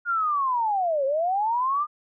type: linear two-way sweep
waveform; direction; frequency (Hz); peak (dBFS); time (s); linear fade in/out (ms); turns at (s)
sine; down then up; 1434 to 526 to 1223; -21; 0.05-1.87; 50; 1.05
effects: none